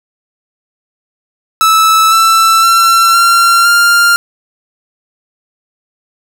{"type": "tone with pitch steps", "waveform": "45% pulse", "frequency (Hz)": [1309, 1330.3, 1352, 1374.1, 1396.5], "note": ["E6", "E6", "E6", "F6", "F6"], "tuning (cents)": [-13, 15, 43, -29, -1], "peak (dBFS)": -5, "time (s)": [1.61, 4.16], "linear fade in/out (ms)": 0, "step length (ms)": 510, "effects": []}